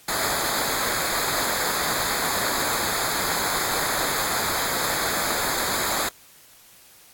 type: noise with comb filter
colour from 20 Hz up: pink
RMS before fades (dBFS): -25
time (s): 0.08-6.09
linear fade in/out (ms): 5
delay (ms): 0.35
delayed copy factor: -0.85
effects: white hiss -51 dBFS RMS until 7.13 s + AAC 64 kbps

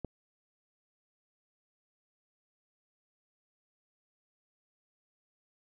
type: click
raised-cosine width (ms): 2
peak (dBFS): -23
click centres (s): 0.047
effects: none

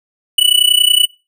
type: tone with amplitude modulation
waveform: square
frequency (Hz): 2960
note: F#7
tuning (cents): 0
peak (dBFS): -5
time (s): 0.38-1.06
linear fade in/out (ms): 5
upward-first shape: sine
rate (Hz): 30.6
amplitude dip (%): 90
effects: noise-tail reverb RT60 0.3 s tail -23 dB re dry

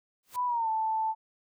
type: noise with exponential growth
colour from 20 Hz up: white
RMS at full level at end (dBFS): -42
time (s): 0.23-0.36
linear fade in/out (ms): 1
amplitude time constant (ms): 28
type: tone with pitch glide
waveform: sine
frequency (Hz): 989 to 881.1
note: B5 to A5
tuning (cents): +2 to +2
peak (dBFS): -26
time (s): 0.34-1.15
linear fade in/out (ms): 50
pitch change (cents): -200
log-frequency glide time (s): 0.46-0.69
effects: none

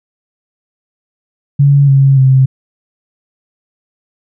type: tone with pitch steps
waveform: sine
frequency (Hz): 141.2 / 136.63 / 132.2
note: C#3 / C#3 / C3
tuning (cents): +32 / -25 / +18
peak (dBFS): -4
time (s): 1.59-2.46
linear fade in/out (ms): 10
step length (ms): 290
effects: none

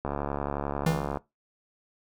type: click train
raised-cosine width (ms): 1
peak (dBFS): -16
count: 81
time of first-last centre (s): 0.05-1.172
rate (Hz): 71.3
type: tone with exponential decay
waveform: square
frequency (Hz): 162.2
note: E3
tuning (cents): -28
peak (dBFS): -20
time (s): 0.86-1.19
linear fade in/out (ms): 5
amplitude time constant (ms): 71
effects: noise-tail reverb RT60 0.2 s tail -20 dB re dry

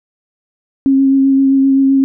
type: tone with vibrato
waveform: sine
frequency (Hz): 270.6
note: C#4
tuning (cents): -42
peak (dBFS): -7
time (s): 0.86-2.04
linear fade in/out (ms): 0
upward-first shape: sine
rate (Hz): 7.7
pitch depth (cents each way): 14
effects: none

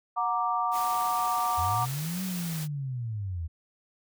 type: chord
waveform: sine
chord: Gb augmented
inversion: none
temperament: equal with one note detuned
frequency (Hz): 732.3 / 932.3 / 1174.7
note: Gb5 / Bb5 / D6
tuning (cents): -18 / 0 / 0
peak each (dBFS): -30 / -30 / -28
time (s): 0.16-1.86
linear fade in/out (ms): 20
type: noise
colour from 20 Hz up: white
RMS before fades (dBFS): -39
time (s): 0.71-2.68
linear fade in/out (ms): 50
type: linear two-way sweep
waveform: sine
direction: up then down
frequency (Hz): 77.78 to 190 to 77.78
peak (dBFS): -30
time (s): 1.57-3.48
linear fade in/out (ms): 20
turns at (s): 2.23
effects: none

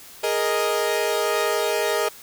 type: chord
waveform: sawtooth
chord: Ab suspended second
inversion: none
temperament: equal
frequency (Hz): 415.3 / 466.2 / 622.3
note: Ab4 / Bb4 / Eb5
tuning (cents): 0 / 0 / 0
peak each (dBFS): -21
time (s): 0.23-2.09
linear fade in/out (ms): 10
effects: white hiss -44 dBFS RMS until 2.22 s

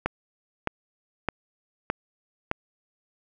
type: click train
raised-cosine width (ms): 0.5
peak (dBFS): -9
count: 5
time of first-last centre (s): 0.06-2.514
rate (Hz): 1.63
effects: none

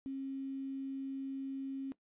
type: tone with quantisation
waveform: sine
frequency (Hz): 270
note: C#4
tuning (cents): -45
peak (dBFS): -37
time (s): 0.06-1.92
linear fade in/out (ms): 0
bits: 10
effects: noise-tail reverb RT60 0.1 s tail -17 dB re dry + resampled to 8000 Hz

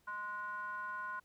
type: ring-modulated tone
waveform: triangle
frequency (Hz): 210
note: G#3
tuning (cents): +19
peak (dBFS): -34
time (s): 0.07-1.2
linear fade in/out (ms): 10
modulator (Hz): 1250
effects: pink hiss -73 dBFS RMS until 1.24 s

